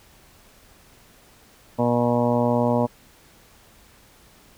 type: harmonic tone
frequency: 120.4 Hz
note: B2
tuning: 44 cents flat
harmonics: 1 / 2 / 3 / 4 / 5 / 6 / 7 / 8 / 9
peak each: -26 / -22 / -34 / -25 / -24 / -33 / -29 / -29 / -38 dBFS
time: 1.78-2.87 s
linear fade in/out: 20 ms
effects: pink hiss -53 dBFS RMS until 4.57 s